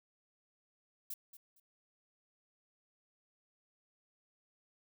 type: noise with echo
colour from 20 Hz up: violet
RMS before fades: -42 dBFS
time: 1.1-1.14 s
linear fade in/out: 5 ms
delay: 230 ms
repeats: 2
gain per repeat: -13 dB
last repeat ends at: 1.6 s
effects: none